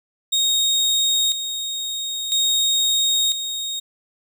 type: tone with tremolo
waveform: 30% pulse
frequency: 3729 Hz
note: A#7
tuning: in tune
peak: -14 dBFS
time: 0.32-3.8 s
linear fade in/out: 10 ms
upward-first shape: square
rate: 0.5 Hz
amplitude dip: 60%
effects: none